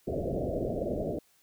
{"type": "low-pass noise", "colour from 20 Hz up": "white", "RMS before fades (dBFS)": -32, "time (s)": [0.07, 1.19], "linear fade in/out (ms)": 5, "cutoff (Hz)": 670, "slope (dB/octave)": 96, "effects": ["white hiss -66 dBFS RMS until 1.42 s"]}